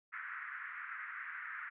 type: band-pass noise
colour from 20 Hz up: pink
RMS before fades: -45 dBFS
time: 0.12-1.7 s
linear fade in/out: 20 ms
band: 1300 to 2000 Hz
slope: 48 dB/octave
effects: none